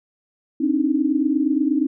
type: tone cluster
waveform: sine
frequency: 265.2 / 293.9 / 313.5 Hz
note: C4 / D4 / D#4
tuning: +23 / +1 / +13 cents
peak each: -21 dBFS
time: 0.6-1.87 s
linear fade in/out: 10 ms
effects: none